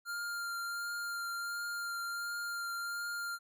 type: tone with vibrato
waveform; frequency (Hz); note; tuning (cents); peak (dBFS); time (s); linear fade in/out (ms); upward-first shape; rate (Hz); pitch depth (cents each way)
square; 1396.9; F6; 0; -37; 0.05-3.39; 50; triangle; 1.4; 14
effects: none